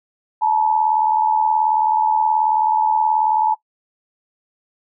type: tone pair together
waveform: sine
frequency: 869.3 / 948 Hz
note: A5 / A#5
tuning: -21 / +29 cents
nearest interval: major second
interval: 150 cents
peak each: -15 / -19 dBFS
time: 0.41-3.55 s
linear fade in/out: 20 ms
effects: noise-tail reverb RT60 0.1 s tail -20 dB re dry